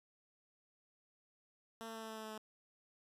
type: tone with pitch steps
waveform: 10% pulse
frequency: 226.1 / 224.7 / 223.2 / 221.8 / 220.4 / 219 / 217.6 / 216.3 Hz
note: A3 / A3 / A3 / A3 / A3 / A3 / A3 / A3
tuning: +47 / +37 / +25 / +14 / +3 / -8 / -19 / -29 cents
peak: -37 dBFS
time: 1.81-2.378 s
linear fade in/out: 0 ms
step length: 71 ms
effects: resampled to 32000 Hz

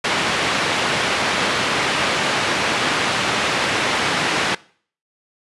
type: band-pass noise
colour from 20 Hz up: white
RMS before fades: -20 dBFS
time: 0.04-4.55 s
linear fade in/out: 5 ms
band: 120 to 2700 Hz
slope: 12 dB/octave
effects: noise-tail reverb RT60 0.5 s tail -22 dB re dry + resampled to 24000 Hz

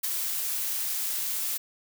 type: noise with ADSR envelope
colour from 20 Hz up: blue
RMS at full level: -26 dBFS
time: 0.03-1.58 s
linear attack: 14 ms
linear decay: 10 ms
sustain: -4 dB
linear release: 13 ms
effects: none

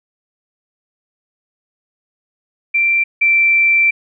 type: tone pair in turn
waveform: sine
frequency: 2355 / 2344 Hz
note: D7 / D7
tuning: +4 / -4 cents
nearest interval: unison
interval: 8 cents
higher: first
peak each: -11 / -9 dBFS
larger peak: second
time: 2.74-3.04 / 3.21-3.91 s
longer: second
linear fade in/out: 10 ms
effects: none

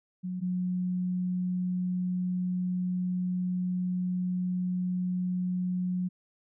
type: tone pair in turn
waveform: sine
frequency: 182.3 / 181.35 Hz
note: F#3 / F#3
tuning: -25 / -34 cents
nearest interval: unison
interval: 9 cents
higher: first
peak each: -31 / -27 dBFS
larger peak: second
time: 0.23-0.41 / 0.41-6.09 s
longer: second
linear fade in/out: 20 ms
effects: none

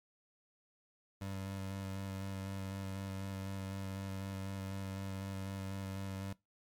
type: tone with vibrato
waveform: 25% pulse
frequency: 96.8 Hz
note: G2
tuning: 21 cents flat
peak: -36 dBFS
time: 1.21-6.33 s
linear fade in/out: 5 ms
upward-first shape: square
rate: 4 Hz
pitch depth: 13 cents each way
effects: noise-tail reverb RT60 0.2 s tail -21 dB re dry + MP3 96 kbps

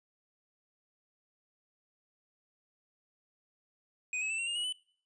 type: tone with pitch steps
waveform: square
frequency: 2496 / 2574 / 2654 / 2736 / 2821 / 2909 / 2999 Hz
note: D#7 / E7 / E7 / F7 / F7 / F#7 / F#7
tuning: +5 / -42 / +11 / -36 / +17 / -30 / +23 cents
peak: -33 dBFS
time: 4.13-4.725 s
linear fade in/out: 2 ms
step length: 85 ms
effects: noise-tail reverb RT60 0.5 s tail -22 dB re dry + resampled to 22050 Hz

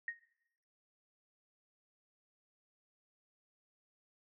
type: tone with exponential decay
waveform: sine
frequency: 1864.7 Hz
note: A#6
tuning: in tune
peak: -33 dBFS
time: 0.08-0.19 s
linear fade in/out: 2 ms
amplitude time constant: 23 ms
effects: noise-tail reverb RT60 0.8 s tail -18 dB re dry

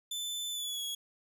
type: tone with pitch glide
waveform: sawtooth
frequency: 3520 to 3338 Hz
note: A7 to G#7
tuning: 0 to +8 cents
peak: -32 dBFS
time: 0.11-0.95 s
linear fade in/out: 5 ms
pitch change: -92 cents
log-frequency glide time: 0.51-0.83 s
effects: none

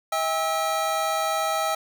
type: tone cluster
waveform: square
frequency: 643 / 800 / 1302 Hz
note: E5 / G5 / E6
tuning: -43 / +35 / -22 cents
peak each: -28 dBFS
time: 0.12-1.75 s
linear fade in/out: 5 ms
effects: none

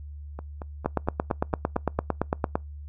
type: two click trains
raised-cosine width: 1 ms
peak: -22 / -9 dBFS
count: 9 / 16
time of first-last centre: 0.39-2.216 / 0.86-2.555 s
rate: 4.38 / 8.85 Hz
effects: noise-tail reverb RT60 0.2 s tail -26 dB re dry + added 73 Hz sine -37 dBFS peak until 2.88 s

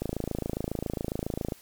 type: click train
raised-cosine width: 2 ms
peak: -16 dBFS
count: 42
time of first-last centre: 0.02-1.522 s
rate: 27.3 Hz
effects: white hiss -54 dBFS RMS until 1.61 s + MP3 96 kbps

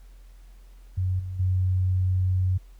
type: tone with level steps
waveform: sine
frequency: 92.5 Hz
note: F#2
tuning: in tune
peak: -22 / -30 / -20 dBFS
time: 0.97-2.58 s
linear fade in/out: 10 ms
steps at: 1.19 / 1.39 s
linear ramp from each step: 10 ms
effects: added 43 Hz sine -45 dBFS peak until 2.79 s + pink hiss -63 dBFS RMS until 2.79 s

